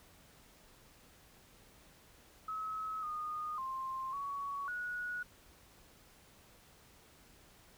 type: tone with pitch steps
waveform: sine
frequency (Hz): 1285 / 1229 / 1054 / 1121 / 1460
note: E6 / D#6 / C6 / C#6 / F#6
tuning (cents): -45 / -22 / +12 / +19 / -24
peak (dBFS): -37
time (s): 2.48-5.23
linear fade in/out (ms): 5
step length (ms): 550
effects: pink hiss -62 dBFS RMS until 7.77 s